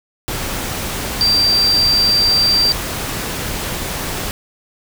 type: tone in noise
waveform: sine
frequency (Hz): 4700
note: D8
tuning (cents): +1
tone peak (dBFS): -11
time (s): 1.21-2.72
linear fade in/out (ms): 0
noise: pink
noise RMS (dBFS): -23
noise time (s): 0.28-4.31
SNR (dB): +9
effects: none